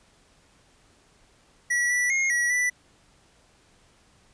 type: tone with pitch steps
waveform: square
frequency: 1937 / 1961 / 2143 / 1928 / 1975 Hz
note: B6 / B6 / C7 / B6 / B6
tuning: -34 / -13 / +41 / -42 / 0 cents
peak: -22 dBFS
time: 1.7-2.7 s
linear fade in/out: 10 ms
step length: 200 ms
effects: pink hiss -60 dBFS RMS until 4.33 s + resampled to 22050 Hz